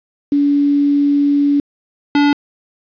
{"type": "tone pair in turn", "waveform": ["sine", "square"], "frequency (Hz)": [285.9, 288.7], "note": ["D4", "D4"], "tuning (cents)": [-46, -30], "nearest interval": "unison", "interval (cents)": 16, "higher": "second", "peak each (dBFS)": -10, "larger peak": "neither", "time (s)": [[0.32, 1.6], [2.15, 2.33]], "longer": "first", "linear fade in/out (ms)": 2, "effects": ["resampled to 11025 Hz", "7-bit"]}